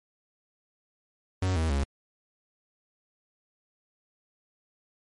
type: tone with pitch steps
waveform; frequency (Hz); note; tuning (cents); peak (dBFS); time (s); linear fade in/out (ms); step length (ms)
45% pulse; 92.9 / 80.41 / 69.6; F#2 / E2 / C#2; +7 / -42 / +8; -24; 1.42-1.84; 5; 140
effects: MP3 48 kbps